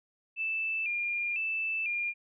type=tone with vibrato; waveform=sine; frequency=2521 Hz; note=D#7; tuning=22 cents sharp; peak=-29 dBFS; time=0.36-2.14 s; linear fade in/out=50 ms; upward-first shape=square; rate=1 Hz; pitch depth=80 cents each way; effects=none